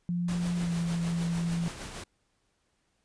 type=tone with pitch glide; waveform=sine; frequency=174.61 to 169.44 Hz; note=F3 to E3; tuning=0 to +48 cents; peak=-27 dBFS; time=0.09-1.68 s; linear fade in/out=0 ms; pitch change=-52 cents; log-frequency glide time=0.58-0.75 s
type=noise with tremolo; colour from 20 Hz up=pink; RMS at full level=-39 dBFS; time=0.28-2.04 s; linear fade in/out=5 ms; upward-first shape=triangle; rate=6.6 Hz; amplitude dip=50%
type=clicks; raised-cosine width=1 ms; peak=-31 dBFS; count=2; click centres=1.638 / 1.662 s
effects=pink hiss -74 dBFS RMS until 3.04 s + resampled to 22050 Hz